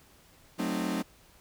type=chord; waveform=40% pulse; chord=F# diminished seventh; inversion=none; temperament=equal with one note detuned; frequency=185 / 220 / 261.6 / 307.2 Hz; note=F#3 / A3 / C4 / Eb4; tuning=0 / 0 / 0 / -22 cents; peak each=-34 dBFS; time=0.58-1.03 s; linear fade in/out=20 ms; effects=pink hiss -59 dBFS RMS until 1.4 s